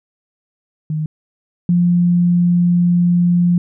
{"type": "tone pair in turn", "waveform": "sine", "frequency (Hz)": [155, 175.09], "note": ["D#3", "F3"], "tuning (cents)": [-6, 5], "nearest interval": "major second", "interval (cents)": 211, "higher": "second", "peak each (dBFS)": [-17, -10], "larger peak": "second", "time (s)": [[0.9, 1.06], [1.69, 3.58]], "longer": "second", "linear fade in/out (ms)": 2, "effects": []}